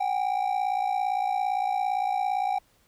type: ring-modulated tone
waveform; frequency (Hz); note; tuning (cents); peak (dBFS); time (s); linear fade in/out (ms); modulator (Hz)
triangle; 777; G5; -16; -19; 0-2.59; 10; 28.8
effects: pink hiss -64 dBFS RMS until 2.87 s